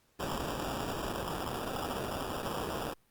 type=noise with sample-and-hold; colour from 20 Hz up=blue; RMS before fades=-36 dBFS; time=0.19-2.94 s; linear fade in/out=10 ms; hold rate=2100 Hz; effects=pink hiss -70 dBFS RMS until 3.1 s + Opus 48 kbps